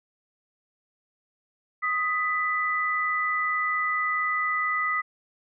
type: tone pair together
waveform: sine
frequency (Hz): 1249 / 1984.6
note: D#6 / B6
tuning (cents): +6 / +8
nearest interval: minor sixth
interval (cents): 802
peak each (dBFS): -26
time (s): 1.82-5.02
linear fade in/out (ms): 20
effects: none